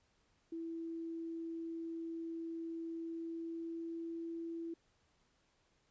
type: tone with pitch glide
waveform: sine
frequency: 330 to 332.7 Hz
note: E4 to E4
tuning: +2 to +16 cents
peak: -40 dBFS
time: 0.52-4.74 s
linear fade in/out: 5 ms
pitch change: +14 cents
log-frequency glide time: 2.91-4.3 s
effects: pink hiss -75 dBFS RMS until 5.9 s + resampled to 16000 Hz